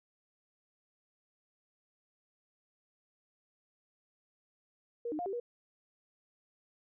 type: tone with pitch steps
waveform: sine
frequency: 472.4 / 305 / 707 / 390.2 / 479.8 Hz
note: A#4 / D#4 / F5 / G4 / A#4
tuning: +23 / -34 / +21 / -8 / +50 cents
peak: -34 dBFS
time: 5.05-5.4 s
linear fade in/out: 5 ms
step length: 70 ms
effects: none